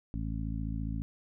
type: harmonic tone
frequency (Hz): 54.7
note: A1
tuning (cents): -9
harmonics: 1 / 2 / 3 / 4 / 5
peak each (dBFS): -35 / -38 / -40 / -41 / -42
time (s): 0.14-1.02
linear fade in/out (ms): 0
effects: none